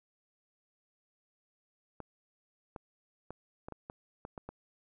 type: clicks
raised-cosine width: 1 ms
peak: -28 dBFS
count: 9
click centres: 2.003 / 2.762 / 3.306 / 3.685 / 3.723 / 3.899 / 4.251 / 4.378 / 4.49 s
effects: none